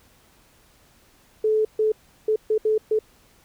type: tone bursts at uneven times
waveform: sine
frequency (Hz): 433.2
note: A4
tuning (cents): -27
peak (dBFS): -17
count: 6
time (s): 1.44-1.65 / 1.79-1.92 / 2.28-2.36 / 2.5-2.58 / 2.65-2.78 / 2.91-2.99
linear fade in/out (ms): 5
effects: pink hiss -57 dBFS RMS until 3.44 s